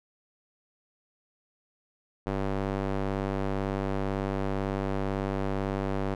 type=tone with band-pass filter; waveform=square; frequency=49 Hz; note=G1; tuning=in tune; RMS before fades=-30 dBFS; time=2.26-6.15 s; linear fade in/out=10 ms; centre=510 Hz; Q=0.58; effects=none